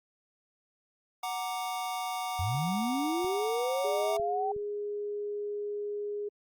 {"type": "chord", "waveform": "square", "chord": "Gb augmented", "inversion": "none", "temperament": "equal", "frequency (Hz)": [740, 932.3, 1174.7], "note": ["Gb5", "Bb5", "D6"], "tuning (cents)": [0, 0, 0], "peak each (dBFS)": [-35, -40, -40], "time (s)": [1.23, 4.17], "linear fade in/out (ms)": 5}
{"type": "linear sweep", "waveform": "sine", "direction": "up", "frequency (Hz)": [81, 784], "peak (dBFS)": -29, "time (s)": [2.39, 4.52], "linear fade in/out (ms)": 5}
{"type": "clicks", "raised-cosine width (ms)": 5, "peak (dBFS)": -36, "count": 4, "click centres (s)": [2.55, 3.246, 4.198, 4.564]}
{"type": "tone", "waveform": "sine", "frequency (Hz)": 413, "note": "G#4", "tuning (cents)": -10, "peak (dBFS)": -32, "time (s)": [3.84, 6.29], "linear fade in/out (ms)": 10}
{"effects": ["Opus 48 kbps"]}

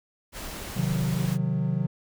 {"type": "noise", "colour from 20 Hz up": "pink", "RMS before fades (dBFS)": -37, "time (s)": [0.32, 1.38], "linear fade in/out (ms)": 50}
{"type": "chord", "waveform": "triangle", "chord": "C diminished", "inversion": "none", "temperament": "equal with one note detuned", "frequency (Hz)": [130.81, 155.56, 182.13], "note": ["C3", "Eb3", "Gb3"], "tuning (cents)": [0, 0, -27], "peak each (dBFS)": -26, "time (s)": [0.76, 1.87], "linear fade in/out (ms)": 10}
{"effects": []}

